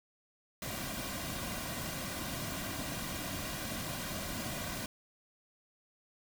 pink noise with comb filter, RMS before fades -39 dBFS, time 0.62-4.86 s, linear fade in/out 2 ms, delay 2.3 ms, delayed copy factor -0.6, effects none

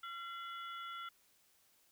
harmonic tone with a mistuned harmonic, 683 Hz, F5, 39 cents flat, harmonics 2 / 3 / 4 / 5, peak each -44 / -54 / -56 / -53 dBFS, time 0.03-1.09 s, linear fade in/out 5 ms, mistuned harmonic 4, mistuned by +130 cents, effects white hiss -71 dBFS RMS until 1.91 s

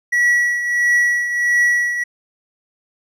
triangle tone with tremolo, 1934 Hz, B6, 37 cents flat, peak -9 dBFS, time 0.12-2.04 s, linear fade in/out 10 ms, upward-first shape triangle, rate 1.5 Hz, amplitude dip 65%, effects resampled to 32000 Hz

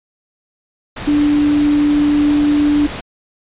sine tone in noise, 293.7 Hz, D4, in tune, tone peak -10 dBFS, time 1.07-2.87 s, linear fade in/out 10 ms, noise pink, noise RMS -26 dBFS, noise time 0.96-3.01 s, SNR +13 dB, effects resampled to 8000 Hz

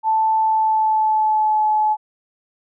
sine tone with pitch glide, 880 to 856.9 Hz, A5 to A5, 0 to -46 cents, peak -14 dBFS, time 0.03-1.97 s, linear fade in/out 50 ms, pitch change -46 cents, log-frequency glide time 0.38-1.66 s, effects none

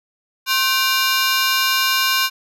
15% pulse ring-modulated tone, 1300 Hz, E6, 24 cents flat, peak -6 dBFS, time 0.46-2.3 s, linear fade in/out 50 ms, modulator 235 Hz, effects none

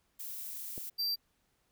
violet noise, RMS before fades -42 dBFS, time 0.19-0.9 s, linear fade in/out 10 ms
click, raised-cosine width 2 ms, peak -31 dBFS, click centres 0.779 s
square tone, 4699 Hz, D8, in tune, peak -31 dBFS, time 0.98-1.16 s, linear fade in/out 20 ms
effects pink hiss -75 dBFS RMS until 1.71 s

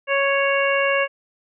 harmonic tone, 554.4 Hz, C#5, in tune, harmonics 1 / 2 / 3 / 4 / 5, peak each -20 / -25 / -24 / -25 / -25 dBFS, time 0.07-1.08 s, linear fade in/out 50 ms, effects none

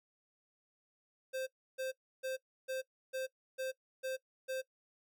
square tone bursts, 523.3 Hz, C5, in tune, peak -37 dBFS, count 8, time 1.33-4.62 s, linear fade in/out 20 ms, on 140 ms, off 310 ms, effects noise-tail reverb RT60 0.1 s tail -19 dB re dry

